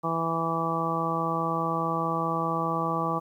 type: harmonic tone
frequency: 164.81 Hz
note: E3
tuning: in tune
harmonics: 1 / 2 / 3 / 4 / 5 / 6 / 7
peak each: -32 / -34 / -34 / -35 / -33 / -35 / -29 dBFS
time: 0.03-3.2 s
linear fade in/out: 20 ms
effects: 10-bit